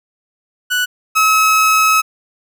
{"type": "tone pair in turn", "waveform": "30% pulse", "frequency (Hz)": [1480, 1286.2], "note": ["F#6", "E6"], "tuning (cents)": [0, -43], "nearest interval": "major second", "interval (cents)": 243, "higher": "first", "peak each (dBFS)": [-11, -7], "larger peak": "second", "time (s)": [[0.7, 0.86], [1.15, 2.02]], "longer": "second", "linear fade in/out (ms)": 20, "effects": []}